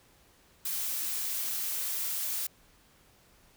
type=noise; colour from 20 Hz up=blue; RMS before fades=-33 dBFS; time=0.65-2.47 s; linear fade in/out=5 ms; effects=pink hiss -62 dBFS RMS until 3.56 s